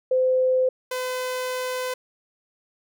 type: tone pair in turn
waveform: sine / sawtooth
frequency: 514 / 507.5 Hz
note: C5 / B4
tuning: -31 / +47 cents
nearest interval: unison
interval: 22 cents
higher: first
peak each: -17 / -22 dBFS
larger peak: first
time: 0.11-0.69 / 0.91-1.94 s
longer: second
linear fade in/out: 5 ms
effects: none